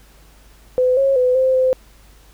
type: tone with pitch steps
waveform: sine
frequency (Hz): 506 / 544 / 503 / 521 / 516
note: B4 / C#5 / B4 / C5 / C5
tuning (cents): +42 / -33 / +32 / -7 / -24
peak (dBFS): -12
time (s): 0.78-1.73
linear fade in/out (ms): 0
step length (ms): 190
effects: added 50 Hz sine -46 dBFS peak until 2.33 s + pink hiss -51 dBFS RMS until 2.33 s